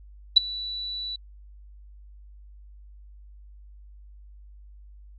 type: tone with ADSR envelope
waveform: sine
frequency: 3951 Hz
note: B7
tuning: in tune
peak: -7 dBFS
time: 0.36-1.16 s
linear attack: 13 ms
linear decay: 10 ms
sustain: -23 dB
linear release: 4 ms
effects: added 50 Hz sine -45 dBFS peak until 5.18 s + AAC 48 kbps